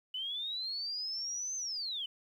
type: linear two-way sweep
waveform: sine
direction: up then down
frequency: 2960 to 6272 to 2960 Hz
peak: -35 dBFS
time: 0.14-2.06 s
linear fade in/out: 5 ms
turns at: 1.56 s
effects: 11-bit